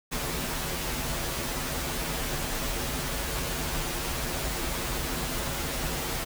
pink noise with comb filter, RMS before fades -31 dBFS, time 0.11-6.25 s, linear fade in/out 20 ms, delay 9.9 ms, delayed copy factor -0.8, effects none

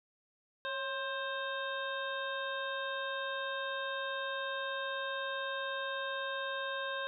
harmonic tone with a mistuned harmonic, 528 Hz, C5, 16 cents sharp, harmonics 1 / 2 / 3 / 5 / 6 / 7, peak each -40 / -41 / -39 / -49 / -51 / -44 dBFS, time 0.65-7.07 s, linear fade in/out 0 ms, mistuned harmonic 1, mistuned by +67 cents, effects none

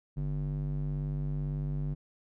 square tone with band-pass filter, 49 Hz, G1, in tune, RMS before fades -33 dBFS, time 0.16-1.95 s, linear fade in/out 20 ms, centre 140 Hz, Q 2.1, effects none

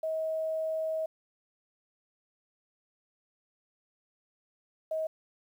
sine tone pair in turn, 637 / 634.6 Hz, D#5 / D#5, +41 / +34 cents, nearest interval unison, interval 7 cents, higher first, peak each -29 / -29 dBFS, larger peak neither, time 0.03-1.06 / 4.91-5.07 s, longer first, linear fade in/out 5 ms, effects 10-bit

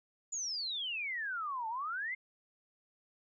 sine exponential two-way sweep, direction down then up, 7040 to 866 to 2149 Hz, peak -35 dBFS, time 0.32-2.15 s, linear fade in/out 10 ms, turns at 1.68 s, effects none

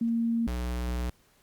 sine / square tone pair in turn, 230.9 / 60.91 Hz, A#3 / B1, -16 / -23 cents, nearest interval octave + major seventh, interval 2307 cents, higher first, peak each -24 / -29 dBFS, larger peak first, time 0.01-0.47 / 0.47-1.1 s, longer second, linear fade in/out 5 ms, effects pink hiss -64 dBFS RMS until 1.42 s + Opus 48 kbps

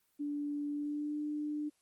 sine tone with pitch glide, 291 to 298.3 Hz, D4 to D4, -16 to +27 cents, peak -34 dBFS, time 0.19-1.7 s, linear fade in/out 20 ms, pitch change +43 cents, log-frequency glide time 0.7-1.18 s, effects white hiss -75 dBFS RMS until 1.81 s + Opus 24 kbps

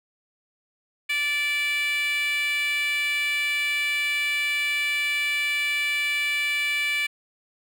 10% pulse tone with high-pass filter, 583 Hz, D5, 13 cents flat, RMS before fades -25 dBFS, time 1.09-7.07 s, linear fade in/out 10 ms, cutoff 2200 Hz, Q 5.6, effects none

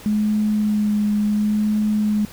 sine tone with vibrato, 210.6 Hz, G#3, 24 cents sharp, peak -16 dBFS, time 0.06-2.25 s, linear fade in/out 0 ms, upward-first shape sine, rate 0.72 Hz, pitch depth 16 cents each way, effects pink hiss -41 dBFS RMS until 2.32 s

